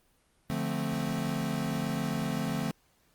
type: chord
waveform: square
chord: D minor seventh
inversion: none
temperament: equal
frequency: 146.83 / 174.61 / 220 / 261.6 Hz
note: D3 / F3 / A3 / C4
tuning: 0 / 0 / 0 / 0 cents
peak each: -36 / -36 / -35 / -37 dBFS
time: 0.5-2.71 s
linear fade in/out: 0 ms
effects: pink hiss -68 dBFS RMS until 3.14 s + Opus 32 kbps